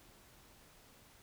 silence, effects pink hiss -62 dBFS RMS until 1.22 s

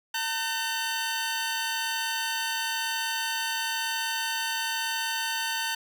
15% pulse tone pair together, 905 / 1522 Hz, A5 / F#6, +48 / +48 cents, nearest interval major sixth, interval 900 cents, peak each -24 dBFS, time 0.14-5.75 s, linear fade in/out 5 ms, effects none

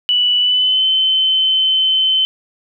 sine tone with pitch glide, 2960 to 3066 Hz, F#7 to G7, 0 to -39 cents, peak -11 dBFS, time 0.09-2.25 s, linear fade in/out 0 ms, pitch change +61 cents, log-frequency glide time 0.39-0.85 s, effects none

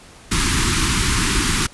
pink band-stop noise, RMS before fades -18 dBFS, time 0.31-1.67 s, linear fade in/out 10 ms, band 370 to 980 Hz, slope 48 dB/octave, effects pink hiss -44 dBFS RMS until 1.73 s + resampled to 24000 Hz

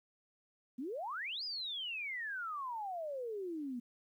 sine exponential two-way sweep, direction up then down, 233.1 to 5100 to 233.1 Hz, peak -38 dBFS, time 0.78-3.8 s, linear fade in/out 10 ms, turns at 1.44 s, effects 12-bit

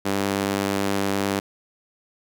sawtooth tone with high-pass filter, 99 Hz, G2, 18 cents sharp, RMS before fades -24 dBFS, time 0.05-1.4 s, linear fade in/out 10 ms, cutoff 250 Hz, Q 1, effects none

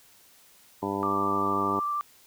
harmonic tone, 99.1 Hz, G2, 19 cents sharp, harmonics 1 / 2 / 3 / 4 / 5 / 6 / 7 / 8 / 9 / 10, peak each -41 / -35 / -33 / -33 / -40 / -40 / -40 / -42 / -34 / -36 dBFS, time 0.82-1.8 s, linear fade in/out 10 ms
sine tone with vibrato, 1174.7 Hz, D6, in tune, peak -26 dBFS, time 1.03-2.01 s, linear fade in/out 0 ms, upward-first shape sine, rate 13 Hz, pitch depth 12 cents each way
effects white hiss -57 dBFS RMS until 2.26 s

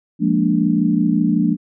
sine chord, Bb dominant seventh, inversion second, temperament equal, 174.61 / 207.7 / 233.1 / 293.7 Hz, F3 / Ab3 / Bb3 / D4, 0 / 0 / 0 / 0 cents, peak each -19 dBFS, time 0.19-1.57 s, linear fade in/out 50 ms, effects none

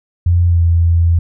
sine tone with pitch glide, 87 to 84.38 Hz, F2 to E2, -6 to +41 cents, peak -8 dBFS, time 0.26-1.19 s, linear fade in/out 5 ms, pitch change -53 cents, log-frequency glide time 0.47-0.61 s, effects none

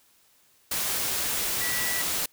sine tone in noise, 1954 Hz, B6, 19 cents flat, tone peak -31 dBFS, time 1.61-2.02 s, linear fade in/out 5 ms, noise white, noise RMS -28 dBFS, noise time 0.71-2.26 s, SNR -6 dB, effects white hiss -62 dBFS RMS until 2.32 s

